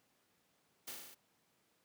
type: noise with echo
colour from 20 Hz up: white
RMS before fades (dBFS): -45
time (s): 0.87-0.92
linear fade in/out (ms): 10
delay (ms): 38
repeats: 6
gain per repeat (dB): -2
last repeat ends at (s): 1.148
effects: pink hiss -75 dBFS RMS until 1.84 s + high-pass 150 Hz 12 dB/octave